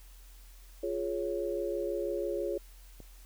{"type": "chord", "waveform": "sine", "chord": "Db major", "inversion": "first", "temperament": "equal", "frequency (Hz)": [349.2, 415.3, 554.4], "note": ["F4", "Ab4", "Db5"], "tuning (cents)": [0, 0, 0], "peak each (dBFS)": -35, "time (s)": [0.83, 2.58], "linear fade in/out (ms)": 5}
{"type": "click", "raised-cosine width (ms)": 2, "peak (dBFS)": -35, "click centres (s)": 3.003}
{"effects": ["added 43 Hz sine -50 dBFS peak until 3.25 s", "white hiss -60 dBFS RMS until 3.25 s"]}